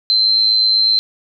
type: tone with amplitude modulation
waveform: sine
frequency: 4103 Hz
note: C8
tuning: 35 cents flat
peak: -8 dBFS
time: 0.1-0.99 s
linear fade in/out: 0 ms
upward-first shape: sine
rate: 108 Hz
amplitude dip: 55%
effects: none

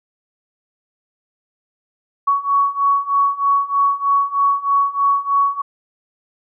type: beating tone pair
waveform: sine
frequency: 1118 / 1121.2 Hz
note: C#6 / C#6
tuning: +14 / +19 cents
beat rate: 3.2 Hz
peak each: -18 / -16 dBFS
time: 2.27-5.62 s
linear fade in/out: 10 ms
effects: none

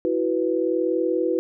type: chord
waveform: sine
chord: E suspended second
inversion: none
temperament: equal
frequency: 329.6 / 370 / 493.9 Hz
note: E4 / F#4 / B4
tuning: 0 / 0 / 0 cents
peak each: -24 dBFS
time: 0.05-1.39 s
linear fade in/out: 0 ms
effects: none

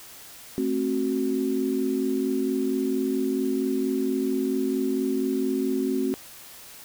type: chord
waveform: sine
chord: F# diminished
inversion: first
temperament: just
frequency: 222 / 266.4 / 370 Hz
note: A3 / C4 / F#4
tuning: +16 / +31 / 0 cents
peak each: -30 / -25 / -27 dBFS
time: 0.58-6.14 s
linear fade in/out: 0 ms
effects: white hiss -45 dBFS RMS until 6.84 s

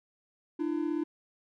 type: tone pair together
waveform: triangle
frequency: 300 / 336.8 Hz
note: D4 / E4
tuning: +37 / +37 cents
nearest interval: major second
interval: 200 cents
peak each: -29 / -30 dBFS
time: 0.59-1.04 s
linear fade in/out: 10 ms
effects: none

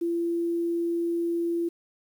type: tone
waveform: sine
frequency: 339.8 Hz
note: F4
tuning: 47 cents flat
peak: -24 dBFS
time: 0.01-1.69 s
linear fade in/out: 10 ms
effects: 9-bit

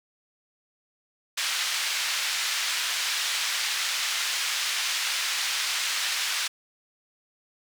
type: band-pass noise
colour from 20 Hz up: white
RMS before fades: -28 dBFS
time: 1.37-6.48 s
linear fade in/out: 10 ms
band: 1500 to 4900 Hz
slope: 12 dB/octave
effects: none

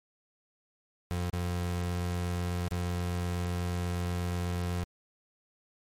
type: tone with dropouts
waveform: 30% pulse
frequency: 88.2 Hz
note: F2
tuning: 18 cents sharp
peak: -27 dBFS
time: 1.11-4.84 s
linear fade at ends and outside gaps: 0 ms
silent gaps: 1.3-1.331 / 2.682-2.712 s
effects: MP3 64 kbps

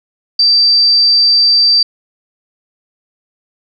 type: tone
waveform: sine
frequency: 4670 Hz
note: D8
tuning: 11 cents flat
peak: -6 dBFS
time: 0.39-1.83 s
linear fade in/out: 5 ms
effects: none

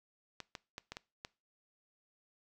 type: clicks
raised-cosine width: 0.2 ms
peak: -25 dBFS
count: 6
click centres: 0.403 / 0.552 / 0.781 / 0.92 / 0.969 / 1.249 s
effects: noise-tail reverb RT60 0.3 s tail -22 dB re dry

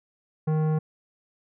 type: tone with tanh clipping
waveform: sine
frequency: 155.56 Hz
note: D#3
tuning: in tune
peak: -23 dBFS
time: 0.47-0.79 s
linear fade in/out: 10 ms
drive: 14 dB
effects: none

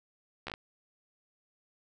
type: slowing click train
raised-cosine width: 0.3 ms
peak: -22 dBFS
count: 5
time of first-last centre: 0.47-0.539 s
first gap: 13 ms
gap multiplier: 1.19
effects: none

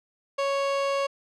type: tone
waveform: 30% pulse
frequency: 554.4 Hz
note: C#5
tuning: in tune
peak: -21 dBFS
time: 0.38-1.07 s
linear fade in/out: 10 ms
effects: low-pass 5000 Hz 12 dB/octave

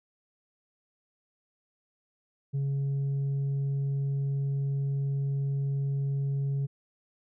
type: tone with tanh clipping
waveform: sine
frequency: 138.59 Hz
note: C#3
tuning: in tune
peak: -27 dBFS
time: 2.53-6.67 s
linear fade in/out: 20 ms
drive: 2 dB
effects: none

